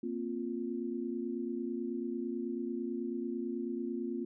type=chord; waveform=sine; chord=Bb suspended second; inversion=none; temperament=just; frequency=233.1 / 262.2 / 349.6 Hz; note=Bb3 / C4 / F4; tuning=0 / +4 / +2 cents; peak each=-38 / -39 / -38 dBFS; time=0.03-4.25 s; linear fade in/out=5 ms; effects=none